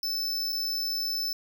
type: tone with dropouts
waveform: square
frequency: 5274 Hz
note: E8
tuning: in tune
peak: -28 dBFS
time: 0.03-1.33 s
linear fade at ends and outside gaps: 2 ms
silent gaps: 0.523-0.527 s
effects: none